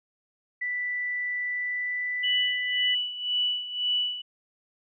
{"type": "tone with pitch glide", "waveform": "sine", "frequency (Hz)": [1975.5, 1988.1], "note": ["B6", "B6"], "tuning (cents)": [0, 11], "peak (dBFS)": -27, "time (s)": [0.61, 2.95], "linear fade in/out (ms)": 10, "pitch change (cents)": 11, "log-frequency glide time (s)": [1.41, 2.43]}
{"type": "tone with tremolo", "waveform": "sine", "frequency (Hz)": 2960, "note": "F#7", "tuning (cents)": 0, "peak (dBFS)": -22, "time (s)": [2.23, 4.22], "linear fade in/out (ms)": 10, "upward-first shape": "sine", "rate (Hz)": 1.9, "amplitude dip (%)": 75}
{"effects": []}